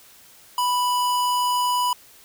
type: tone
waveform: square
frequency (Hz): 987.8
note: B5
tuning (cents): 0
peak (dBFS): -20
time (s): 0.58-1.93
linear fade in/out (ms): 2
effects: white hiss -50 dBFS RMS until 2.24 s